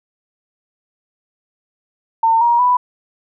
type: tone with pitch steps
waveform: sine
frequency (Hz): 905 / 946.2 / 989.2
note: A5 / A#5 / B5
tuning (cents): +48 / +26 / +3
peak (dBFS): -10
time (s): 2.23-2.77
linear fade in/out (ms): 5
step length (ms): 180
effects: none